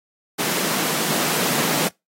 pink high-pass noise, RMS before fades -22 dBFS, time 0.38-1.89 s, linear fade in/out 20 ms, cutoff 150 Hz, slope 48 dB/octave, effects noise-tail reverb RT60 0.2 s tail -25 dB re dry + AAC 48 kbps

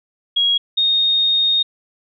sine tone pair in turn, 3300 / 3704 Hz, G#7 / A#7, -12 / -12 cents, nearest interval major second, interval 200 cents, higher second, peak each -13 dBFS, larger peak neither, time 0.36-0.58 / 0.77-1.63 s, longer second, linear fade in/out 10 ms, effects none

